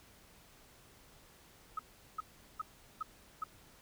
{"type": "tone bursts", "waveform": "sine", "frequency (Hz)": 1275, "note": "D#6", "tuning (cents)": 42, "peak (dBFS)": -34, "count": 5, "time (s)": [1.77, 3.44], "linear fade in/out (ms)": 5, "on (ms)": 22, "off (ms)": 390, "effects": ["pink hiss -61 dBFS RMS until 3.81 s"]}